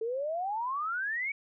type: exponential sweep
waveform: sine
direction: up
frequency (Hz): 435.4 to 2291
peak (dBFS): -30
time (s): 0.01-1.32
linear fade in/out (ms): 5
effects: none